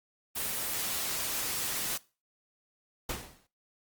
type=noise; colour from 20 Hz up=white; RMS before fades=-33 dBFS; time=0.35-1.98 s; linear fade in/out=20 ms
type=noise with exponential decay; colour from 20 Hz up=pink; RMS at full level=-32 dBFS; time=3.09-3.47 s; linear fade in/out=5 ms; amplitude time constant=82 ms
effects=noise-tail reverb RT60 0.3 s tail -19 dB re dry + Opus 24 kbps